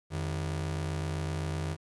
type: ring-modulated tone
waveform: 45% pulse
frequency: 119.6 Hz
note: A#2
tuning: 45 cents sharp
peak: -28 dBFS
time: 0.1-1.77 s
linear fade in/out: 50 ms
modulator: 33.9 Hz
effects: resampled to 24000 Hz + 10-bit